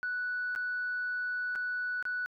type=tone with dropouts; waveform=sine; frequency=1480 Hz; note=F#6; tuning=in tune; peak=-30 dBFS; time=0.03-2.26 s; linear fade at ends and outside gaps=0 ms; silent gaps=0.551-0.56 / 1.553-1.558 / 2.026-2.053 s; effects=tanh soft clip ceiling -27 dBFS